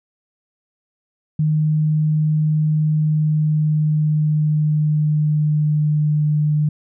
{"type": "tone with pitch glide", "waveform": "sine", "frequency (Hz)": [153.9, 150.56], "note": ["D#3", "D3"], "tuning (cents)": [-19, 43], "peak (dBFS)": -14, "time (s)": [1.39, 6.69], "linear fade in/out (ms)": 5, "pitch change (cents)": -38, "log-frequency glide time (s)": [2.92, 6.22], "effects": []}